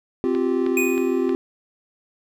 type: chord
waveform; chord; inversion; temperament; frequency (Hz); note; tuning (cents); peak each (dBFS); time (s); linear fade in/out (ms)
triangle; C suspended fourth; none; equal with one note detuned; 261.6 / 349.2 / 388.8; C4 / F4 / G4; 0 / 0 / -14; -21; 0.24-1.35; 0
type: click train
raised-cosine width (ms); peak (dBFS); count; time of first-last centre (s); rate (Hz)
0.3; -19; 4; 0.35-1.293; 3.18
type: tone with exponential decay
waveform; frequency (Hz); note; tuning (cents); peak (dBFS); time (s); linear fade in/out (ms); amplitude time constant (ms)
square; 2482; D#7; -5; -19; 0.77-1.33; 2; 120
effects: none